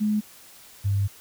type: tone pair in turn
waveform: sine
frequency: 211.5 / 99.81 Hz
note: G#3 / G2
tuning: +32 / +32 cents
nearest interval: octave + minor second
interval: 1300 cents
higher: first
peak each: -20 dBFS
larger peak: neither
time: 0-0.21 / 0.84-1.08 s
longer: second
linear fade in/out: 20 ms
effects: white hiss -49 dBFS RMS until 1.2 s